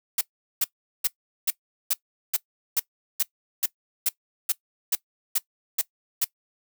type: noise bursts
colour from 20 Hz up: blue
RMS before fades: -22 dBFS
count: 15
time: 0.18-6.245 s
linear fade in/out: 5 ms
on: 31 ms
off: 400 ms
effects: noise-tail reverb RT60 0.1 s tail -20 dB re dry